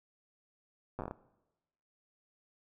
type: slowing click train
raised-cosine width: 1 ms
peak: -25 dBFS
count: 8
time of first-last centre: 0.99-1.111 s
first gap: 8 ms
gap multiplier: 1.25
effects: noise-tail reverb RT60 1.0 s tail -19 dB re dry